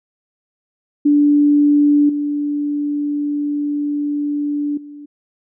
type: tone with level steps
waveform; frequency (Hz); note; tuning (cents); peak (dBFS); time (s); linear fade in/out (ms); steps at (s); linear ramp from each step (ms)
sine; 291.7; D4; -12; -9 / -17 / -32; 1.05-5.06; 10; 2.09 / 4.77; 5
effects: none